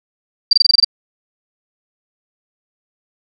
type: tone bursts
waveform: sine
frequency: 4699 Hz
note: D8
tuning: in tune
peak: -5 dBFS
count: 8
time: 0.51-0.846 s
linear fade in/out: 5 ms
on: 21 ms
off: 24 ms
effects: none